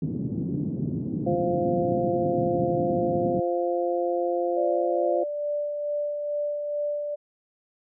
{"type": "band-pass noise", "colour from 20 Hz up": "pink", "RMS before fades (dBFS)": -29, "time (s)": [0.02, 3.4], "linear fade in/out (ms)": 5, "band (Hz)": [130, 300], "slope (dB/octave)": 24}
{"type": "harmonic tone", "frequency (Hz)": 174.2, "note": "F3", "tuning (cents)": -4, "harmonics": [2, 3, 4], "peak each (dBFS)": [-27, -26, -29], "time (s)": [1.26, 5.24], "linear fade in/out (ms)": 10}
{"type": "tone with tremolo", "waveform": "sine", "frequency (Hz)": 587.3, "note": "D5", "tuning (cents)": 0, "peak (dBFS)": -24, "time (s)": [4.56, 7.16], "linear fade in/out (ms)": 20, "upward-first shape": "sine", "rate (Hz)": 2.3, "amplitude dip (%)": 35}
{"effects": []}